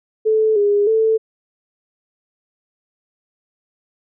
sine tone with pitch steps, 436.5 / 409 / 442.8 Hz, A4 / G#4 / A4, -14 / -26 / +11 cents, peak -12 dBFS, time 0.25-1.18 s, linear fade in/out 20 ms, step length 310 ms, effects none

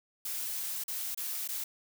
blue noise with dropouts, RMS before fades -36 dBFS, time 0.25-1.64 s, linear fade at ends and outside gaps 5 ms, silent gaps 0.839-0.88 / 1.147-1.174 / 1.477-1.487 s, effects none

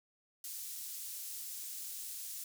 pink high-pass noise, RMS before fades -44 dBFS, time 0.44-2.44 s, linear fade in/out 2 ms, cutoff 7400 Hz, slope 12 dB/octave, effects none

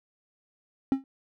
triangle tone with exponential decay, 268.8 Hz, C4, 47 cents sharp, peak -15 dBFS, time 0.92-1.04 s, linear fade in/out 1 ms, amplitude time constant 26 ms, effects none

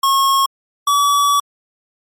square tone pair in turn, 1089 / 1142.8 Hz, C#6 / D6, -31 / -48 cents, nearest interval minor second, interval 83 cents, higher second, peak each -12 dBFS, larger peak neither, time 0.03-0.46 / 0.87-1.4 s, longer second, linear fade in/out 5 ms, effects MP3 64 kbps

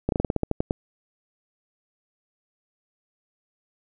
slowing click train, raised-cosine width 2 ms, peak -9 dBFS, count 11, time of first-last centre 0.09-0.709 s, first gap 32 ms, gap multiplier 1.14, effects none

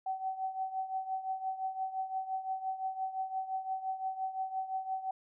sine tone with tremolo, 761 Hz, F#5, 48 cents sharp, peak -30 dBFS, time 0.06-5.11 s, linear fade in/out 5 ms, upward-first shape triangle, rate 5.8 Hz, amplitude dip 80%, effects none

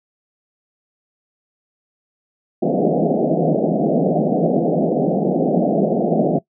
pink band-pass noise, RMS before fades -17 dBFS, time 2.62-6.39 s, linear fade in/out 10 ms, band 150 to 740 Hz, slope 96 dB/octave, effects noise-tail reverb RT60 0.1 s tail -21 dB re dry

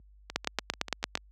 two click trains, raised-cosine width 0.2 ms, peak -20 / -9 dBFS, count 7 / 8, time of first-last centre 0.3-1.175 / 0.36-1.154 s, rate 6.86 / 8.82 Hz, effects added 50 Hz sine -35 dBFS peak until 1.31 s + high-pass 150 Hz 12 dB/octave

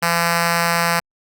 5% pulse tone with notch filter, 169.7 Hz, F3, 49 cents flat, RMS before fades -18 dBFS, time 0.02-1 s, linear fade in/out 10 ms, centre 340 Hz, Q 0.95, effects Opus 48 kbps

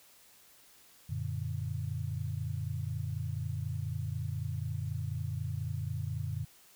sine chord, Gb augmented, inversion none, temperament equal, 92.5 / 116.54 / 146.83 Hz, Gb2 / Bb2 / D3, 0 / 0 / 0 cents, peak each -37 / -37 / -38 dBFS, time 1.09-6.45 s, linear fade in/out 10 ms, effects white hiss -60 dBFS RMS until 6.75 s

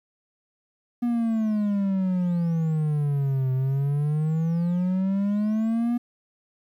triangle exponential two-way sweep, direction down then up, 242.4 to 129.1 to 242.4 Hz, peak -19 dBFS, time 1.02-5.98 s, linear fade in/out 10 ms, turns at 3.52 s, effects 10-bit

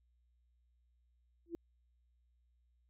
sine tone with exponential growth, 338.3 Hz, E4, 45 cents sharp, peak -34 dBFS, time 1.46-1.55 s, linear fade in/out 0 ms, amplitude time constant 19 ms, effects added 60 Hz sine -70 dBFS peak until 2.89 s

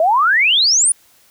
sine exponential sweep, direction up, 616 to 9956 Hz, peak -10 dBFS, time 0-0.92 s, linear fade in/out 2 ms, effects white hiss -52 dBFS RMS until 1.3 s

